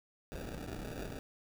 pink noise with sample-and-hold, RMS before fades -43 dBFS, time 0.32-1.19 s, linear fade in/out 0 ms, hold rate 1050 Hz, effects none

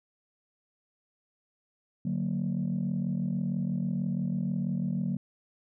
sine chord, D augmented, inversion none, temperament equal with one note detuned, 146.83 / 185 / 231.2 Hz, D3 / F#3 / A#3, 0 / 0 / -14 cents, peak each -32 / -29 / -32 dBFS, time 2.05-5.17 s, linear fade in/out 5 ms, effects tanh soft clip ceiling -22 dBFS

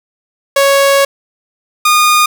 sawtooth tone pair in turn, 554.4 / 1223.2 Hz, C#5 / D#6, 0 / -30 cents, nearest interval octave + major second, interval 1370 cents, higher second, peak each -3 dBFS, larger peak neither, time 0.56-1.05 / 1.85-2.26 s, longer first, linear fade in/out 5 ms, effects none

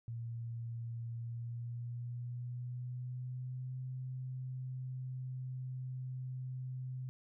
sine tone with pitch glide, 116.54 to 128.56 Hz, A#2 to C3, 0 to -30 cents, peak -39 dBFS, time 0.08-7.09 s, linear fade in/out 0 ms, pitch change +170 cents, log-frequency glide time 1.14-3.78 s, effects none

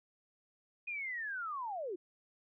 sine linear sweep, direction down, 2489 to 329.6 Hz, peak -37 dBFS, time 0.87-1.96 s, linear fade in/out 10 ms, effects none

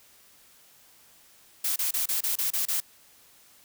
blue noise bursts, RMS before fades -27 dBFS, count 8, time 1.64-2.803 s, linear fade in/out 5 ms, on 120 ms, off 29 ms, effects white hiss -57 dBFS RMS until 3.64 s

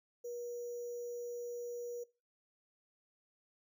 sine tone with sample-and-hold, 480 Hz, B4, 49 cents flat, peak -40 dBFS, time 0.24-2.04 s, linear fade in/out 10 ms, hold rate 6300 Hz, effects noise-tail reverb RT60 0.3 s tail -20 dB re dry

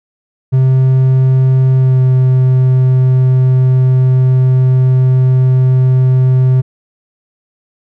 triangle tone with pitch glide, 130.81 to 129.08 Hz, C3 to C3, 0 to -23 cents, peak -4 dBFS, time 0.52-6.62 s, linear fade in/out 20 ms, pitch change -23 cents, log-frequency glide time 1.77-2.01 s, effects none

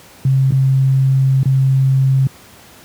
sine tone with dropouts, 133.6 Hz, C3, 36 cents sharp, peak -9 dBFS, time 0.25-2.27 s, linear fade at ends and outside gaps 2 ms, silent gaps 0.508-0.521 / 1.431-1.456 s, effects pink hiss -42 dBFS RMS until 2.84 s + high-pass 80 Hz 12 dB/octave

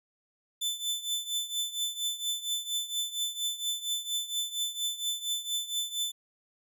sawtooth tone with tremolo, 3520 Hz, A7, in tune, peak -24 dBFS, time 0.61-6.12 s, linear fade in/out 10 ms, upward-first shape triangle, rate 4.3 Hz, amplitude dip 85%, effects none

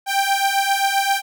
sawtooth beating tone pair, 784 / 791.6 Hz, G5 / G5, 0 / +17 cents, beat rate 7.6 Hz, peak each -16 dBFS, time 0.06-1.22 s, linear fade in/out 50 ms, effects none

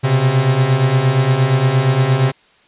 45% pulse beating tone pair, 125.4 / 134 Hz, B2 / C3, +27 / +42 cents, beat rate 8.6 Hz, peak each -17 / -13 dBFS, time 0.03-2.32 s, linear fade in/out 20 ms, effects white hiss -52 dBFS RMS until 2.67 s + resampled to 8000 Hz

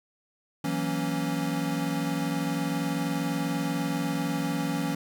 square chord, F# dominant seventh, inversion third, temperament equal, 164.81 / 185 / 233.1 / 277.2 Hz, E3 / F#3 / A#3 / C#4, 0 / 0 / 0 / 0 cents, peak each -32 / -35 / -36 / -31 dBFS, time 0.64-4.95 s, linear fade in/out 5 ms, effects 10-bit

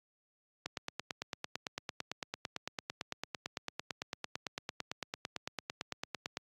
click train, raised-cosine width 0.2 ms, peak -19 dBFS, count 52, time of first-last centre 0.66-6.371 s, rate 8.93 Hz, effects high-pass 100 Hz 12 dB/octave + Opus 48 kbps

